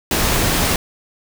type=noise; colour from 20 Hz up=pink; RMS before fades=-17 dBFS; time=0.11-0.76 s; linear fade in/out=2 ms; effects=none

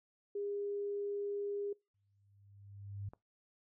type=tone; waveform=sine; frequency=405.9 Hz; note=G#4; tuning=40 cents flat; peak=-36 dBFS; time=0.35-1.73 s; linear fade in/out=5 ms
type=tone with exponential growth; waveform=sine; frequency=100 Hz; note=G2; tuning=35 cents sharp; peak=-38 dBFS; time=1.94-3.09 s; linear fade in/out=5 ms; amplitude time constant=250 ms
type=click; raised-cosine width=1 ms; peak=-38 dBFS; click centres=3.135 s
effects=noise-tail reverb RT60 0.2 s tail -22 dB re dry

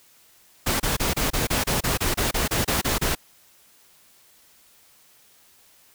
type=noise bursts; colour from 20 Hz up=pink; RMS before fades=-23 dBFS; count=15; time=0.66-3.152 s; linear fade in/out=10 ms; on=140 ms; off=28 ms; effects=white hiss -56 dBFS RMS until 5.94 s

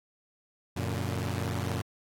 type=chord; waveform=sawtooth; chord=Gb augmented; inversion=none; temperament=equal with one note detuned; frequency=92.5 / 116.54 / 143.98 Hz; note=Gb2 / Bb2 / D3; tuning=0 / 0 / -34 cents; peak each=-29 / -30 / -33 dBFS; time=0.76-1.82 s; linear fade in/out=10 ms; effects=AAC 48 kbps

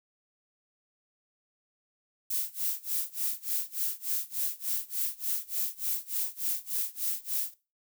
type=noise with tremolo; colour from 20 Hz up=violet; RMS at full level=-29 dBFS; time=2.3-7.54 s; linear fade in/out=5 ms; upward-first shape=sine; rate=3.4 Hz; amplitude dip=95%; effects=noise-tail reverb RT60 0.3 s tail -19 dB re dry

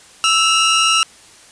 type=tone pair together; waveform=sawtooth; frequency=1318.5 / 2838 Hz; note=E6 / F7; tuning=0 / +27 cents; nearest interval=octave + minor second; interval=1327 cents; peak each=-11 dBFS; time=0.24-1.03 s; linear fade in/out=0 ms; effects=white hiss -44 dBFS RMS until 1.51 s + resampled to 22050 Hz

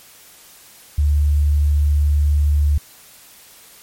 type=tone; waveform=sine; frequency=73.42 Hz; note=D2; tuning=in tune; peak=-12 dBFS; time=0.98-2.78 s; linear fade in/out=5 ms; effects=white hiss -45 dBFS RMS until 3.82 s + MP3 64 kbps

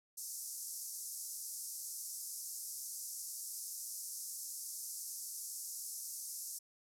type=band-pass noise; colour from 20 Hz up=white; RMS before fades=-45 dBFS; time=0.17-6.59 s; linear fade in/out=10 ms; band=5200 to 13000 Hz; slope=48 dB/octave; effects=none

